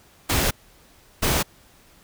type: noise bursts at uneven times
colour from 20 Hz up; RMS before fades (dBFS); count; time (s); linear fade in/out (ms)
pink; -21; 2; 0.29-0.51 / 1.22-1.43; 10
effects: pink hiss -54 dBFS RMS until 2.03 s